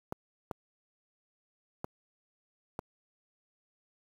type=clicks; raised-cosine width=1 ms; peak=-21 dBFS; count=4; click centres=0.124 / 0.512 / 1.844 / 2.791 s; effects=high-pass 60 Hz 12 dB/octave + 8-bit